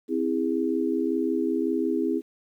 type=chord; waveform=sine; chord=C augmented; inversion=none; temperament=just; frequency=261.6 / 327 / 408.8 Hz; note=C4 / E4 / G#4; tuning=0 / -14 / -27 cents; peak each=-27 / -26 / -28 dBFS; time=0.08-2.22 s; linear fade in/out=50 ms; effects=10-bit